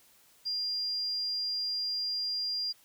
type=tone; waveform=sine; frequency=4800 Hz; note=D8; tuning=37 cents sharp; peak=-30 dBFS; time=0.45-2.73 s; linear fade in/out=20 ms; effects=white hiss -62 dBFS RMS until 2.84 s